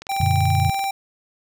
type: click train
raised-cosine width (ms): 0.2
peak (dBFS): -18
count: 18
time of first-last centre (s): 0.02-0.841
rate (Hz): 20.7
type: tone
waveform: square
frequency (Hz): 784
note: G5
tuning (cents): 0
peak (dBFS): -22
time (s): 0.09-0.91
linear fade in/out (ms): 5
type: chord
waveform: sine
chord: Gb augmented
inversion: none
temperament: equal with one note detuned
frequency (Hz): 92.5 / 118.72 / 146.83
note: Gb2 / Bb2 / D3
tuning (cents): 0 / +32 / 0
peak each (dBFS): -19 / -22 / -22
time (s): 0.2-0.7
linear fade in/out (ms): 5
effects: none